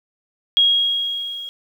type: tone with level ramp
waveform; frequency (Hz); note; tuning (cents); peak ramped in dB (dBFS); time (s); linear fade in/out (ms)
sine; 3286; G#7; -19; -10 to -29; 0.57-1.49; 0
effects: 8-bit